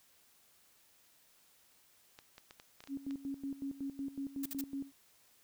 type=clicks; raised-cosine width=0.2 ms; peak=-34 dBFS; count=8; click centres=2.189 / 2.381 / 2.509 / 2.599 / 2.805 / 2.839 / 2.874 / 3.109 s
type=tone with tremolo; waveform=sine; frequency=275.4 Hz; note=C#4; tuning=11 cents flat; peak=-36 dBFS; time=2.88-4.92 s; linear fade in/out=50 ms; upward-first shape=square; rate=5.4 Hz; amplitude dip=80%
type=noise bursts; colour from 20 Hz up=blue; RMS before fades=-41 dBFS; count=3; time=4.43-4.612 s; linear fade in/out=5 ms; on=28 ms; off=49 ms
effects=white hiss -67 dBFS RMS until 5.43 s